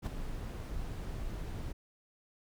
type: noise with ADSR envelope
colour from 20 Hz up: brown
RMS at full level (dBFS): -31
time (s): 0.02-1.73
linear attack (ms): 48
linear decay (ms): 4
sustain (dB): -8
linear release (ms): 15
effects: none

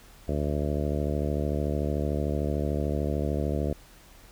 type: harmonic tone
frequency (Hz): 73.42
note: D2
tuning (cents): 0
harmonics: 1 / 2 / 3 / 4 / 5 / 6 / 7 / 8 / 9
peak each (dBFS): -29 / -32 / -34 / -35 / -36 / -37 / -37 / -38 / -39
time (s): 0.28-3.73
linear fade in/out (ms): 5
effects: added 41 Hz sine -54 dBFS peak until 4.31 s + pink hiss -54 dBFS RMS until 4.31 s

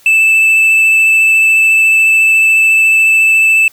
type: tone with vibrato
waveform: triangle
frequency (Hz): 2637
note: E7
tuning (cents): 0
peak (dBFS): -4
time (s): 0.06-3.68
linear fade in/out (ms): 2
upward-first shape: triangle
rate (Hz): 14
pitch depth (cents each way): 9
effects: white hiss -45 dBFS RMS until 3.72 s

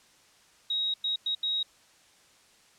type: tone bursts at uneven times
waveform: sine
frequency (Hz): 3796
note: A#7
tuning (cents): +31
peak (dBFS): -26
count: 4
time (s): 0.7-0.94 / 1.04-1.16 / 1.26-1.35 / 1.43-1.63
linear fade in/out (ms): 5
effects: white hiss -60 dBFS RMS until 2.78 s + low-pass 8000 Hz 12 dB/octave

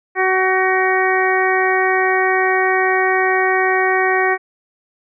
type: harmonic tone with a mistuned harmonic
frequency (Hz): 375.2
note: F#4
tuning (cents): +24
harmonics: 1 / 2 / 3 / 4 / 5 / 6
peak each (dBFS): -18 / -19 / -23 / -24 / -18 / -24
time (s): 0.15-4.38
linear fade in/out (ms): 50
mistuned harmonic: 4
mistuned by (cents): +20
effects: none

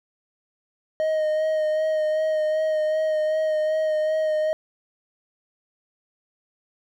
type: tone with vibrato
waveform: triangle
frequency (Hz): 622.3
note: D#5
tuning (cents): 0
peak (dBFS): -18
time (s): 1-4.53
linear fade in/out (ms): 0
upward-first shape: sine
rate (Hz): 2.6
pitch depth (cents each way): 20
effects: none

